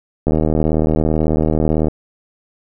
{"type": "click train", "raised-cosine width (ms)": 2, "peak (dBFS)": -3, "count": 127, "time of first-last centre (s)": [0.27, 1.883], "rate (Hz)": 78.1, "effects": []}